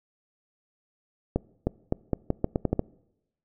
accelerating click train, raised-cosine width 2 ms, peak -10 dBFS, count 10, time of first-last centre 1.36-2.794 s, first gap 310 ms, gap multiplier 0.82, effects noise-tail reverb RT60 0.9 s tail -24 dB re dry

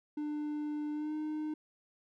triangle tone with pitch glide, 298.5 to 306.5 Hz, D4 to D#4, +28 to -26 cents, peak -32 dBFS, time 0.17-1.54 s, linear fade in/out 5 ms, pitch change +46 cents, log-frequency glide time 0.92-1.14 s, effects none

